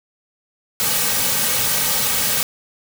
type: noise with comb filter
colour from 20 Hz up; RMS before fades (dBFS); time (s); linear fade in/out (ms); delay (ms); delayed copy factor
white; -19; 0.8-2.43; 0; 2.9; -0.8
effects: none